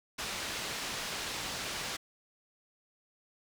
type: low-pass noise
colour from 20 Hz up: white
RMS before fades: -38 dBFS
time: 0.18-1.97 s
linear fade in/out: 10 ms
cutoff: 5200 Hz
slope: 12 dB/octave
effects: none